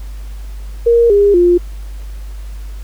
sine tone with pitch steps, 468.6 / 405.6 / 351.1 Hz, A#4 / G#4 / F4, +9 / -41 / +9 cents, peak -6 dBFS, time 0.86-1.58 s, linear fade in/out 10 ms, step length 240 ms, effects added 50 Hz sine -24 dBFS peak until 2.83 s + pink hiss -44 dBFS RMS until 2.83 s

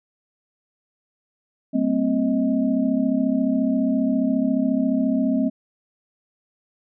sine tone cluster, 194.9 / 228.7 / 263.2 / 628 Hz, G3 / A#3 / C4 / D#5, -10 / -33 / +10 / +16 cents, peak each -27 / -23 / -20 / -29 dBFS, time 1.73-5.5 s, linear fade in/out 20 ms, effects none

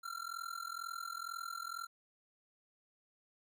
square tone with amplitude modulation, 1367 Hz, F6, 37 cents flat, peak -38 dBFS, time 0.03-1.87 s, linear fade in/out 20 ms, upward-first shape sine, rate 42.1 Hz, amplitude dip 90%, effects none

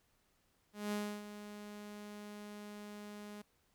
sawtooth tone with ADSR envelope, 207.7 Hz, G#3, in tune, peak -31 dBFS, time 0.73-3.42 s, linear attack 190 ms, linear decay 300 ms, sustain -12 dB, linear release 7 ms, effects pink hiss -75 dBFS RMS until 3.74 s

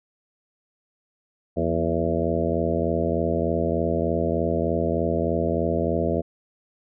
harmonic tone with a mistuned harmonic, 83.3 Hz, E2, 19 cents sharp, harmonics 1 / 2 / 3 / 4 / 5 / 6 / 7 / 8, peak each -29 / -29 / -29 / -29 / -29 / -29 / -29 / -29 dBFS, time 1.56-6.22 s, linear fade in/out 20 ms, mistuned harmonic 3, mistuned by -72 cents, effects none

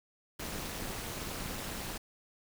pink noise with amplitude modulation, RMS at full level -36 dBFS, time 0.39-1.98 s, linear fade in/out 10 ms, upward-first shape sine, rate 220 Hz, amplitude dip 80%, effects none

